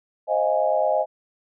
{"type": "chord", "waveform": "sine", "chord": "F minor seventh", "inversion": "second", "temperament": "equal with one note detuned", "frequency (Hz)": [523.3, 622.3, 691.2, 830.6], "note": ["C5", "Eb5", "F5", "Ab5"], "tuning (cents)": [0, 0, -18, 0], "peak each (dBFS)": [-25, -21, -26, -25], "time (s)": [0.27, 1.06], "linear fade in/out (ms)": 50, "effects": []}